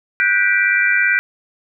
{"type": "chord", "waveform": "sine", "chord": "G major seventh", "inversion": "third", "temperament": "just", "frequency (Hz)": [1470, 1568, 1960, 2352], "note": ["F#6", "G6", "B6", "D7"], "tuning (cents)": [-12, 0, -14, 2], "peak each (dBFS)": -18, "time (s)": [0.2, 1.19], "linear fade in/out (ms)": 0, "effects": []}